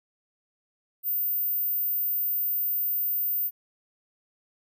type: tone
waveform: sine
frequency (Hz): 14660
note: A#9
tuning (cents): -30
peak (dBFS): -24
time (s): 1.03-3.51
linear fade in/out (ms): 50
effects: none